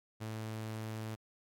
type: tone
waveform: sawtooth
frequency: 110 Hz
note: A2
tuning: in tune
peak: -35 dBFS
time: 0.2-1.16 s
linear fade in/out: 20 ms
effects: AAC 64 kbps